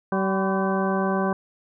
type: harmonic tone with a mistuned harmonic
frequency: 191.8 Hz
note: G3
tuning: 37 cents flat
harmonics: 1 / 2 / 3 / 4 / 5 / 6 / 8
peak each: -24 / -27 / -29 / -30 / -31 / -32 / -33 dBFS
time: 0.12-1.33 s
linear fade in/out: 2 ms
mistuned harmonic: 5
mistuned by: +81 cents
effects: none